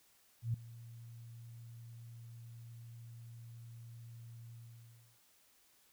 sine tone with ADSR envelope, 116.3 Hz, A#2, 4 cents flat, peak -30 dBFS, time 0.42-5.19 s, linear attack 120 ms, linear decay 4 ms, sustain -19 dB, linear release 670 ms, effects white hiss -69 dBFS RMS until 5.92 s

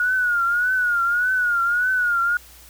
sine tone with vibrato, 1445 Hz, F#6, 41 cents flat, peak -17 dBFS, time 0-2.37 s, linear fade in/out 2 ms, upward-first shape triangle, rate 1.7 Hz, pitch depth 100 cents each way, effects added 60 Hz sine -49 dBFS peak until 2.69 s + white hiss -47 dBFS RMS until 2.69 s

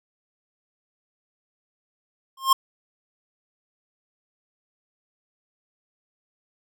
square tone with exponential growth, 1066 Hz, C6, 32 cents sharp, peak -11 dBFS, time 2.37-2.53 s, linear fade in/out 5 ms, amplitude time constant 34 ms, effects none

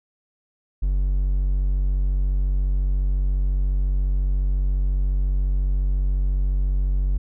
triangle tone, 47.15 Hz, F#1, 33 cents sharp, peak -16 dBFS, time 0.82-7.18 s, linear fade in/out 10 ms, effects none

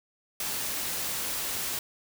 white noise, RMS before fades -32 dBFS, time 0.4-1.79 s, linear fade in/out 2 ms, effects none

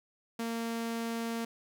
sawtooth tone, 230 Hz, A#3, 23 cents flat, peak -29 dBFS, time 0.39-1.45 s, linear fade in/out 5 ms, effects none

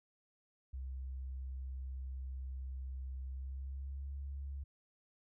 sine tone with pitch glide, 65.41 to 69.3 Hz, C2 to C#2, 0 to 0 cents, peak -40 dBFS, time 0.73-4.64 s, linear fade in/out 10 ms, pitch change +100 cents, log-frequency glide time 3.26-4.13 s, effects none

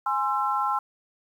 sine chord, Ab augmented, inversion none, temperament equal with one note detuned, 830.6 / 1046.5 / 1340 Hz, Ab5 / C6 / E6, 0 / 0 / +28 cents, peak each -27 dBFS, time 0.06-0.79 s, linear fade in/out 5 ms, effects 9-bit

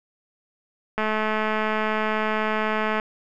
click train, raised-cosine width 0.5 ms, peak -10 dBFS, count 437, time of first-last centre 0.98-2.999 s, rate 216 Hz, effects none

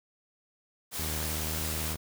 white noise, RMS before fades -35 dBFS, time 0.91-1.97 s, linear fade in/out 50 ms
sawtooth tone with pitch glide, 77.78 to 78.32 Hz, D#2 to D#2, 0 to +12 cents, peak -30 dBFS, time 0.99-1.96 s, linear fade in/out 0 ms, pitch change +12 cents, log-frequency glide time 1.11-1.55 s
effects none

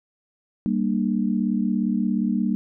sine chord, G minor, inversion none, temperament equal with one note detuned, 196 / 233.1 / 298.5 Hz, G3 / Bb3 / D4, 0 / 0 / +28 cents, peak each -23 / -23 / -28 dBFS, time 0.66-2.55 s, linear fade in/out 0 ms, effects none

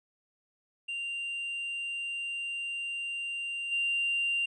triangle tone with level steps, 2780 Hz, F7, 9 cents flat, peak -31 / -24 dBFS, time 0.88-4.46 s, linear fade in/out 10 ms, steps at 3.71 s, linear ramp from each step 20 ms, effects tanh soft clip ceiling -23 dBFS + resampled to 22050 Hz

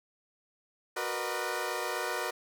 15% pulse chord, B major seventh, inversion second, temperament equal with one note detuned, 370 / 466.2 / 493.9 / 607 Hz, F#4 / A#4 / B4 / D#5, 0 / 0 / 0 / -43 cents, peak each -31 dBFS, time 0.96-2.31 s, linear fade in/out 10 ms, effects none

